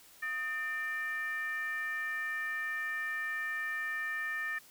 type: tone with frequency modulation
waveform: sine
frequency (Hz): 1800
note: A6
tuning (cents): +39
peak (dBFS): -33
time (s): 0.22-4.59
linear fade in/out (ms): 10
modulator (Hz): 552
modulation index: 0.6
effects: white hiss -58 dBFS RMS until 4.7 s